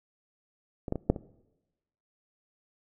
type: clicks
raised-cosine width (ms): 2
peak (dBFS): -22 / -15 / -19 / -7 / -23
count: 5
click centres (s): 0.882 / 0.924 / 0.957 / 1.1 / 1.162
effects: noise-tail reverb RT60 1.0 s tail -22 dB re dry